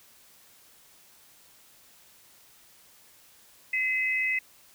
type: tone pair together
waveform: sine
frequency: 2042 / 2565 Hz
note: C7 / E7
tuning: -43 / -48 cents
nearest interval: major third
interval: 395 cents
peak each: -26 / -29 dBFS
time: 3.73-4.39 s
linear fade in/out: 5 ms
effects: white hiss -57 dBFS RMS until 4.74 s